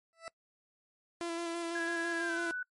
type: tone with exponential growth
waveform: 20% pulse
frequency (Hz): 660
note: E5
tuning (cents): +2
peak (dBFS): -33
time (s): 0.13-0.28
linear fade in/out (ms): 0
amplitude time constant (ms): 32
type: tone with vibrato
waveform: sawtooth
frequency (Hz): 338.1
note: E4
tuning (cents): +44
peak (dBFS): -31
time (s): 1.21-2.51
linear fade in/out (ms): 0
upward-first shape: square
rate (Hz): 6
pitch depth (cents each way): 17
type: tone with pitch glide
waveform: sine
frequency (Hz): 1661.2 to 1488.5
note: G#6 to F#6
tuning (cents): 0 to +10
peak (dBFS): -34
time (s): 1.75-2.63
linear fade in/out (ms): 5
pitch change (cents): -190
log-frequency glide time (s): 2.17-2.4
effects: noise-tail reverb RT60 0.1 s tail -24 dB re dry + MP3 48 kbps